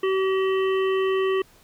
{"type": "harmonic tone", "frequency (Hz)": 381.8, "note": "G4", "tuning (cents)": -46, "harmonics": [1, 3, 5, 7, 8], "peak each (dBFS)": [-20, -30, -34, -37, -38], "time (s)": [0.03, 1.42], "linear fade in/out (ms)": 5, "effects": ["pink hiss -55 dBFS RMS until 1.63 s"]}